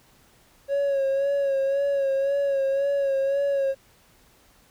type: tone with vibrato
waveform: triangle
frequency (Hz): 552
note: C#5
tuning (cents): -7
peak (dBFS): -18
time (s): 0.68-3.75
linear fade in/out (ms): 50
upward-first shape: sine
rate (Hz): 1.9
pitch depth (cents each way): 38
effects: tanh soft clip ceiling -15 dBFS + pink hiss -58 dBFS RMS until 4.7 s